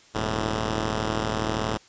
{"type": "tone pair together", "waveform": "5% pulse", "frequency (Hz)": [40.59, 109.2], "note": ["E1", "A2"], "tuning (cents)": [-26, -13], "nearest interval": "octave + perfect fourth", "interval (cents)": 1713, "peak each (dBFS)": [-18, -15], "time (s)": [0.14, 1.78], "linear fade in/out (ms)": 20, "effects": ["white hiss -54 dBFS RMS until 1.88 s", "resampled to 16000 Hz"]}